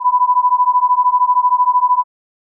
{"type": "beating tone pair", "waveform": "sine", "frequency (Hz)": [987.8, 1000.8], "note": ["B5", "B5"], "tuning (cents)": [0, 23], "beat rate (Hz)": 13, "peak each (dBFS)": -13, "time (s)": [0, 2.04], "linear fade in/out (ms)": 50, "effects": []}